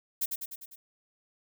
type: noise with echo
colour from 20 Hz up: violet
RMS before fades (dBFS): -29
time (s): 0.21-0.26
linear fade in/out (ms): 10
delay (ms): 100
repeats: 5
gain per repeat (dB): -4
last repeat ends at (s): 0.76
effects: none